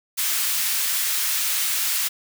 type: high-pass noise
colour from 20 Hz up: white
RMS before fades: -23 dBFS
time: 0.17-2.09 s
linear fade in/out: 20 ms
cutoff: 1500 Hz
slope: 12 dB/octave
effects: none